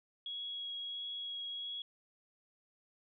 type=tone with vibrato; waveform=sine; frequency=3322 Hz; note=G#7; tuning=in tune; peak=-39 dBFS; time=0.26-1.82 s; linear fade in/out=2 ms; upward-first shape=sine; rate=1.5 Hz; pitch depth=8 cents each way; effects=none